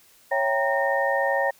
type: tone cluster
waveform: sine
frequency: 552 / 665 / 783 / 936 / 1838 Hz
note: C#5 / E5 / G5 / A#5 / A#6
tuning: -7 / +15 / -2 / +7 / -25 cents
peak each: -24 / -31 / -27 / -29 / -26 dBFS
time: 0.31-1.51 s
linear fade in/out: 10 ms
effects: white hiss -56 dBFS RMS until 1.59 s